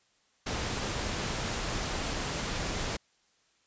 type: noise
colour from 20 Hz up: pink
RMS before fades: -33 dBFS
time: 0.46-2.97 s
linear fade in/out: 10 ms
effects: white hiss -69 dBFS RMS until 3.66 s + resampled to 16000 Hz